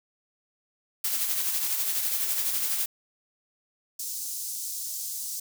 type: noise with tremolo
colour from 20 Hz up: blue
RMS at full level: -26 dBFS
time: 1.04-2.86 s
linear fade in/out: 5 ms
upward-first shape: sine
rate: 12 Hz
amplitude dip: 40%
type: high-pass noise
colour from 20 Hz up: pink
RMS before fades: -34 dBFS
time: 3.99-5.4 s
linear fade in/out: 5 ms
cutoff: 5700 Hz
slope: 24 dB/octave
effects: none